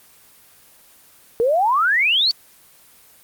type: exponential sweep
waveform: sine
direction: up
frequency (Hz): 444.6 to 4600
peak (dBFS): -14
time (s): 1.4-2.31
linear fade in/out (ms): 0
effects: white hiss -50 dBFS RMS until 3.23 s + Opus 24 kbps